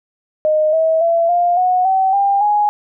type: tone with pitch steps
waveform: sine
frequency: 617 / 643.9 / 672.1 / 701.4 / 732 / 764 / 797.4 / 832.2 Hz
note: D#5 / E5 / E5 / F5 / F#5 / G5 / G5 / G#5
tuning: -15 / -41 / +33 / +7 / -19 / -45 / +29 / +3 cents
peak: -11 dBFS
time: 0.45-2.69 s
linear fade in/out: 0 ms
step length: 280 ms
effects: none